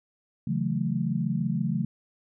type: chord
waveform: sine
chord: F# minor seventh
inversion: second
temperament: equal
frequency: 138.59 / 164.81 / 185 / 220 Hz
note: C#3 / E3 / F#3 / A3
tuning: 0 / 0 / 0 / 0 cents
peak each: -30 dBFS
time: 0.47-1.85 s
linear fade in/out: 5 ms
effects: none